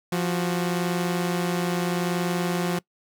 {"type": "tone pair together", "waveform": "sawtooth", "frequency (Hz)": [174.52, 369.8], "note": ["F3", "F#4"], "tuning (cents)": [-1, -1], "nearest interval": "octave + minor second", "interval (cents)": 1300, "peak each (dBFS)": [-20, -26], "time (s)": [0.12, 2.79], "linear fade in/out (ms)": 5, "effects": ["noise-tail reverb RT60 0.1 s tail -23 dB re dry"]}